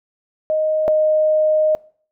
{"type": "tone pair in turn", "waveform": "sine", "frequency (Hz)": [622.3, 618.9], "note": ["D#5", "D#5"], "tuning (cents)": [0, -9], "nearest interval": "unison", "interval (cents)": 9, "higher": "first", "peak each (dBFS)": [-15, -12], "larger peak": "second", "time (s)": [[0.5, 0.88], [0.88, 1.75]], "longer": "second", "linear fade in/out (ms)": 0, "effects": ["noise-tail reverb RT60 0.5 s tail -24 dB re dry"]}